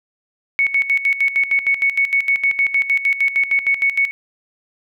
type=tone with tremolo; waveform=sine; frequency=2217 Hz; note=C#7; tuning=in tune; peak=-12 dBFS; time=0.59-4.11 s; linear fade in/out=0 ms; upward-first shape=square; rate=6.5 Hz; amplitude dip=75%; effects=none